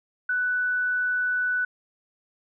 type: tone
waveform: sine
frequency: 1489 Hz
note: F#6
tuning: 11 cents sharp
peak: -22 dBFS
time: 0.29-1.65 s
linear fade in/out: 5 ms
effects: none